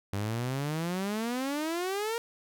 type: exponential sweep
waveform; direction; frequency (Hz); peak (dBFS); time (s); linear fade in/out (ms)
sawtooth; up; 97.3 to 473; -26; 0.13-2.18; 0
effects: none